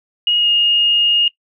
sine tone with pitch glide, 2879 to 2849 Hz, F#7 to F7, -48 to +34 cents, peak -11 dBFS, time 0.27-1.28 s, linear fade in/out 2 ms, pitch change -18 cents, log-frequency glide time 0.39-0.48 s, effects noise-tail reverb RT60 0.1 s tail -19 dB re dry

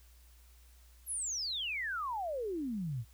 sine exponential sweep, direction down, 11860 to 105.9 Hz, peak -34 dBFS, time 1.06-3.05 s, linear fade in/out 50 ms, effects added 60 Hz sine -57 dBFS peak until 3.13 s + white hiss -66 dBFS RMS until 3.13 s

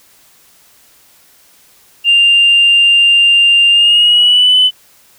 sine tone with pitch glide, 2794 to 3012 Hz, F7 to F#7, 0 to +30 cents, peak -4 dBFS, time 2.04-4.71 s, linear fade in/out 50 ms, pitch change +130 cents, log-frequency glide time 3.7-4.56 s, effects tanh soft clip ceiling -1 dBFS + white hiss -47 dBFS RMS until 5.18 s

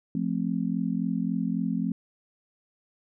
sine chord, F major, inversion none, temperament just, 174.61 / 218.3 / 261.9 Hz, F3 / A3 / C4, 0 / -13 / +2 cents, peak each -29 / -29 / -30 dBFS, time 0.15-1.92 s, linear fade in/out 2 ms, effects none

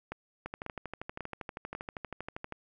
two click trains, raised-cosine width 0.5 ms, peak -22 / -23 dBFS, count 4 / 27, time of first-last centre 0.12-1.75 / 0.46-2.523 s, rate 1.84 / 12.6 Hz, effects none

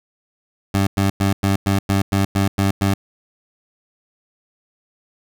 20% pulse tone bursts, 98 Hz, G2, in tune, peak -10 dBFS, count 10, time 0.74-2.94 s, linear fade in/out 5 ms, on 130 ms, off 100 ms, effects none

